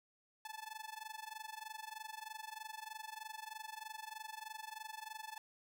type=tone with amplitude modulation; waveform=sawtooth; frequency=870 Hz; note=A5; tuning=20 cents flat; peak=-39 dBFS; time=0.45-5.38 s; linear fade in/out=2 ms; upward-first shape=sine; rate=23.2 Hz; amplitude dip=90%; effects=none